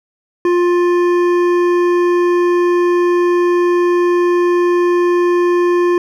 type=tone with hard clipping; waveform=sine; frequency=351.6 Hz; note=F4; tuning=12 cents sharp; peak=-12 dBFS; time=0.45-5.98 s; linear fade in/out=2 ms; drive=11 dB; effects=none